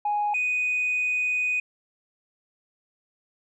sine tone pair in turn, 830.6 / 2489 Hz, G#5 / D#7, 0 / 0 cents, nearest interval octave + perfect fifth, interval 1900 cents, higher second, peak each -21 dBFS, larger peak neither, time 0.05-0.34 / 0.34-1.6 s, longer second, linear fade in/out 5 ms, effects tanh soft clip ceiling -19 dBFS

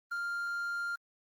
triangle tone with quantisation, 1396.9 Hz, F6, in tune, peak -31 dBFS, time 0.11-0.96 s, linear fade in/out 10 ms, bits 10, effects Opus 32 kbps

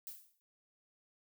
violet noise with exponential decay, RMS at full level -43 dBFS, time 0.07-0.4 s, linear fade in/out 0 ms, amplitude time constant 70 ms, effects none

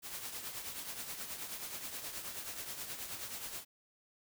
white noise with tremolo, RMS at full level -41 dBFS, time 0.02-3.65 s, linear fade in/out 50 ms, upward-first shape triangle, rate 9.4 Hz, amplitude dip 60%, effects none

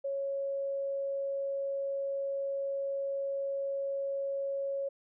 sine tone, 552 Hz, C#5, 7 cents flat, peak -31 dBFS, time 0.04-4.89 s, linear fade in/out 10 ms, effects none

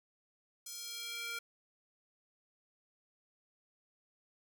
square tone with high-pass filter sweep, 466.2 Hz, A#4, in tune, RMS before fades -43 dBFS, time 0.66-1.39 s, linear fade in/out 5 ms, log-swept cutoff 6200 to 1700 Hz, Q 1.5, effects none

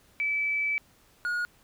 sine / triangle tone pair in turn, 2306 / 1441.8 Hz, D7 / F#6, -32 / -45 cents, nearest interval minor sixth, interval 813 cents, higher first, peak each -25 dBFS, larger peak neither, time 0.2-0.78 / 1.25-1.45 s, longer first, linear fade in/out 0 ms, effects pink hiss -61 dBFS RMS until 1.63 s

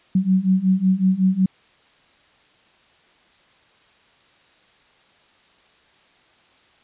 sine beating tone pair, 185 / 190.4 Hz, F#3 / F#3, 0 / +50 cents, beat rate 5.4 Hz, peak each -19 / -17 dBFS, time 0.15-1.46 s, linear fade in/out 5 ms, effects white hiss -56 dBFS RMS until 6.83 s + resampled to 8000 Hz

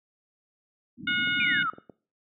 white low-pass noise, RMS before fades -35 dBFS, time 0.97-1.68 s, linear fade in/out 50 ms, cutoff 310 Hz, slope 96 dB/octave
harmonic tone, 724 Hz, F#5, 38 cents flat, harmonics 2 / 3 / 4 / 5, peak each -26 / -30 / -32 / -34 dBFS, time 1.07-1.63 s, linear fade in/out 5 ms
clicks, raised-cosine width 2 ms, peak -29 dBFS, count 4, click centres 1.274 / 1.735 / 1.784 / 1.897 s
sine exponential sweep, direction down, 2489 to 1242 Hz, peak -25 dBFS, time 1.4-1.7 s, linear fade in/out 2 ms
effects noise-tail reverb RT60 0.4 s tail -20 dB re dry + high-pass 200 Hz 12 dB/octave

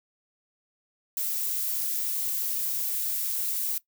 violet noise, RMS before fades -29 dBFS, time 1.17-3.78 s, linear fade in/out 2 ms, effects noise-tail reverb RT60 0.1 s tail -18 dB re dry

